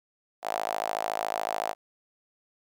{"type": "tone with high-pass filter", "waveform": "sawtooth", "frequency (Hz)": 53.8, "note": "A1", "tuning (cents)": -38, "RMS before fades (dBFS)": -31, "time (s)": [0.42, 1.75], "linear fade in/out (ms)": 50, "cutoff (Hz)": 710, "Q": 5.3, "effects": []}